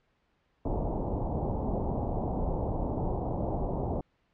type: low-pass noise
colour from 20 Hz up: pink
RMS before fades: -31 dBFS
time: 0.65-4.01 s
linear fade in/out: 5 ms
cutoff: 900 Hz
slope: 48 dB/octave
effects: pink hiss -72 dBFS RMS until 4.33 s + low-pass 3000 Hz 12 dB/octave